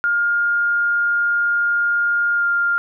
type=tone with pitch glide; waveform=sine; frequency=1413 to 1400.8 Hz; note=F6 to F6; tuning=+20 to +5 cents; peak=-15 dBFS; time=0.04-2.78 s; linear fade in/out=0 ms; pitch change=-15 cents; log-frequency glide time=2.36-2.44 s; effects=none